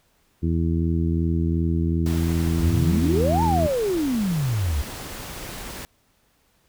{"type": "harmonic tone", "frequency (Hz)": 82.7, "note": "E2", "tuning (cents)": 6, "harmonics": [1, 2, 3, 4, 5], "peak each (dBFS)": [-22, -24, -28, -28, -40], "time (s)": [0.42, 3.68], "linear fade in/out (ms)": 20}
{"type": "noise", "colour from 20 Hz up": "pink", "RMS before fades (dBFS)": -35, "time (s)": [2.06, 5.85], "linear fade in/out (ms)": 0}
{"type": "exponential two-way sweep", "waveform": "sine", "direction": "up then down", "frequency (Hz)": [66.4, 935, 66.4], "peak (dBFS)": -20, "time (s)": [2.6, 4.82], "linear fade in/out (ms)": 5, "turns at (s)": 3.43}
{"effects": ["pink hiss -64 dBFS RMS until 6.68 s"]}